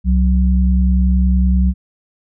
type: tone pair together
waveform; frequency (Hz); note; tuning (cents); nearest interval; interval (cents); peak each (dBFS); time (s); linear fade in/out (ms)
sine; 65.23 / 185; C2 / F#3; -5 / 0; octave + tritone; 1805; -11 / -16; 0.04-1.74; 50
effects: none